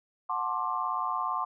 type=chord; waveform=sine; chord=D dominant seventh; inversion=first; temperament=just; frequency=734.2 / 881 / 1057.2 / 1174.7 Hz; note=F#5 / A5 / C6 / D6; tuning=-14 / +2 / +18 / 0 cents; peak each=-36 / -36 / -31 / -33 dBFS; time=0.29-1.45 s; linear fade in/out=10 ms; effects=none